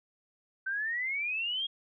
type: exponential sweep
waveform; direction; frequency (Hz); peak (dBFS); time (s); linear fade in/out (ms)
sine; up; 1527 to 3296; -30; 0.66-1.67; 10
effects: none